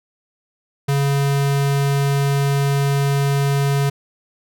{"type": "tone", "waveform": "square", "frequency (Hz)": 140, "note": "C#3", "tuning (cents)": 18, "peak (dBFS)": -16, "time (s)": [0.88, 3.9], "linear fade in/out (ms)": 10, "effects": []}